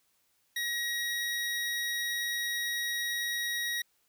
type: tone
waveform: 25% pulse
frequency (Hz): 1899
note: A#6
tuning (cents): +32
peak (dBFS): -27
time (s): 0.56-3.82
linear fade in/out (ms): 5
effects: white hiss -72 dBFS RMS until 4.08 s